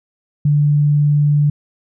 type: tone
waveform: sine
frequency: 146.83 Hz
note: D3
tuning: in tune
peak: -10 dBFS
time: 0.45-1.5 s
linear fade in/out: 5 ms
effects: none